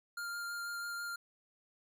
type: tone with vibrato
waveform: square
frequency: 1400 Hz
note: F6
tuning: 4 cents sharp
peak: -39 dBFS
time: 0.17-1.16 s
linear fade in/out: 5 ms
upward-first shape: sine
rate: 6.1 Hz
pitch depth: 10 cents each way
effects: none